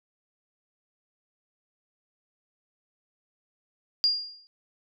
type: tone with exponential decay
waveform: sine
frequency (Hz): 4813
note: D8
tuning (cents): +42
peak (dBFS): -17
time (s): 4.04-4.47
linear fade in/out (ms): 0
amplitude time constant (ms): 93
effects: none